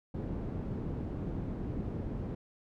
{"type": "low-pass noise", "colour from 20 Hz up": "white", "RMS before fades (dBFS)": -37, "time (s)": [0.14, 2.35], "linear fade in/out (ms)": 5, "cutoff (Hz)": 230, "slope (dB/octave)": 12, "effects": []}